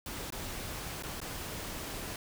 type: noise with dropouts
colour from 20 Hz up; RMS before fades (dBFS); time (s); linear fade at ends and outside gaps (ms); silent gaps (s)
pink; -40; 0.06-2.16; 2; 0.304-0.323 / 1.025-1.034 / 1.203-1.215
effects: none